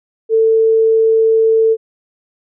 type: tone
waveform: sine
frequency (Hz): 446.2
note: A4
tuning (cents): +24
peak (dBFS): -8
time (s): 0.29-1.77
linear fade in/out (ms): 50
effects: none